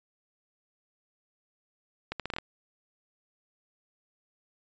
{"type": "accelerating click train", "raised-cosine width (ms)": 0.3, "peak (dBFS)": -17, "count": 7, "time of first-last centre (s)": [2.12, 2.385], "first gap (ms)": 77, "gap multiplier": 0.77, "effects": ["resampled to 16000 Hz"]}